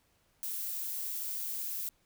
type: noise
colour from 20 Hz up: violet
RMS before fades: -37 dBFS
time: 0.43-1.89 s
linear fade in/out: 0 ms
effects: pink hiss -71 dBFS RMS until 2.05 s

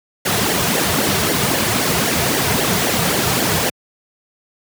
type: noise with flanger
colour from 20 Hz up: pink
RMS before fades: -17 dBFS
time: 0.25-3.7 s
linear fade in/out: 10 ms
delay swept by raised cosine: 0.78 to 3.78 ms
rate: 3.8 Hz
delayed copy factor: -0.7
effects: high-pass 100 Hz 12 dB/octave

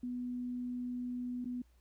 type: tone with dropouts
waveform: sine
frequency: 246.9 Hz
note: B3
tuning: in tune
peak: -36 dBFS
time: 0.03-1.62 s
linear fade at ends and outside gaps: 5 ms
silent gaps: 1.446-1.455 s
effects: added 60 Hz sine -63 dBFS peak until 1.8 s + pink hiss -75 dBFS RMS until 1.8 s

